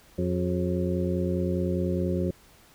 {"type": "harmonic tone with a mistuned harmonic", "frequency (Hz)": 90, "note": "F#2", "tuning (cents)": -47, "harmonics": [1, 2, 3, 4, 5, 6], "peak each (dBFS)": [-30, -28, -35, -30, -37, -34], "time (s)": [0.18, 2.31], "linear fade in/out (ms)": 5, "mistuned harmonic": 5, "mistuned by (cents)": -100, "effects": ["pink hiss -56 dBFS RMS until 2.74 s"]}